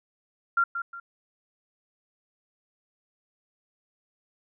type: tone with echo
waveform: sine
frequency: 1384 Hz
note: F6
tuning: 16 cents flat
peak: -19 dBFS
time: 0.57-0.64 s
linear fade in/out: 5 ms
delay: 180 ms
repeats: 2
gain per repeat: -9 dB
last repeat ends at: 1 s
effects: none